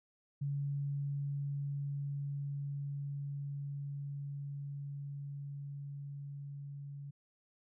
sine tone with level ramp, 141.5 Hz, C#3, 36 cents sharp, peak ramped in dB -33 to -43 dBFS, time 0.41-7.11 s, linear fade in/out 10 ms, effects none

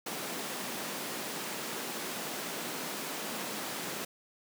pink high-pass noise, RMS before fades -38 dBFS, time 0.06-4.05 s, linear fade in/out 5 ms, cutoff 190 Hz, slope 24 dB/octave, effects none

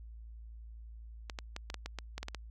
clicks, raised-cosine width 0.2 ms, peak -22 dBFS, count 11, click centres 1.298 / 1.388 / 1.564 / 1.701 / 1.743 / 1.86 / 1.987 / 2.18 / 2.23 / 2.284 / 2.347 s, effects added 56 Hz sine -46 dBFS peak until 2.5 s

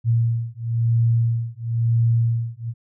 sine beating tone pair, 115.5 / 116.49 Hz, A#2 / A#2, -16 / -1 cents, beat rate 0.99 Hz, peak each -20 / -20 dBFS, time 0.04-2.74 s, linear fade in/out 50 ms, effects none

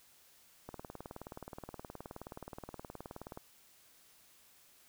click train, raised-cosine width 1 ms, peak -30 dBFS, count 52, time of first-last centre 0.69-3.374 s, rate 19 Hz, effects white hiss -64 dBFS RMS until 4.88 s

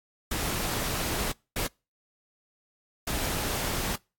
pink noise bursts at uneven times, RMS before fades -30 dBFS, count 3, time 0.31-1.32 / 1.56-1.67 / 3.07-3.96 s, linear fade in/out 5 ms, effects noise-tail reverb RT60 0.3 s tail -26 dB re dry + AAC 64 kbps

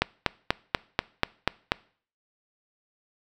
click train, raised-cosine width 0.3 ms, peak -4 dBFS, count 8, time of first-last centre 0.02-1.719 s, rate 4.12 Hz, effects noise-tail reverb RT60 0.5 s tail -23 dB re dry

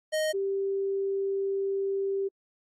square / sine tone pair in turn, 622.3 / 392 Hz, D#5 / G4, 0 / 0 cents, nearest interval minor sixth, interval 800 cents, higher first, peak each -26 dBFS, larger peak neither, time 0.12-0.33 / 0.33-2.29 s, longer second, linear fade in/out 20 ms, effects AAC 32 kbps

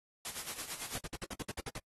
white noise with tremolo, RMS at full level -39 dBFS, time 0.25-0.99 s, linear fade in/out 0 ms, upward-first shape sine, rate 9 Hz, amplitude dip 70%
pink noise bursts, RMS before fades -41 dBFS, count 10, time 0.95-1.78 s, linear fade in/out 2 ms, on 29 ms, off 60 ms
effects noise-tail reverb RT60 0.1 s tail -26 dB re dry + AAC 32 kbps

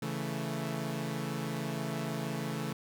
sawtooth chord, A major, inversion first, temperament equal, 138.59 / 164.81 / 220 Hz, C#3 / E3 / A3, 0 / 0 / 0 cents, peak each -34 dBFS, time 0.02-2.73 s, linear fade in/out 5 ms, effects none

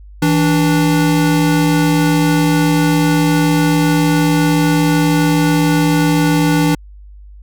square tone pair together, 162.8 / 293.8 Hz, E3 / D4, -21 / +1 cents, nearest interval minor seventh, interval 1022 cents, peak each -14 dBFS, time 0.22-6.75 s, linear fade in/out 5 ms, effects added 50 Hz sine -34 dBFS peak until 7.42 s

